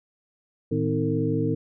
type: tone cluster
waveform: sine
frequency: 111.9 / 157.8 / 258.4 / 317.1 / 453.3 Hz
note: A2 / D#3 / C4 / D#4 / A#4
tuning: +30 / +25 / -21 / +33 / -48 cents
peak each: -28 dBFS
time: 0.71-1.55 s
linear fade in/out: 10 ms
effects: none